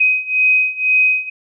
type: beating tone pair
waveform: sine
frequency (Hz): 2516 / 2518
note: D#7 / D#7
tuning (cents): +19 / +20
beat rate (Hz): 2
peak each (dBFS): -16 / -14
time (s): 0-1.3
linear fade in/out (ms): 10
effects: none